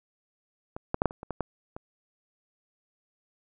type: clicks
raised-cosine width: 1 ms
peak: -22 / -12 / -9 / -7 / -26 / -25 / -18 / -14 / -24 dBFS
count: 9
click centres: 0.765 / 0.944 / 1.019 / 1.057 / 1.109 / 1.231 / 1.307 / 1.407 / 1.765 s
effects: none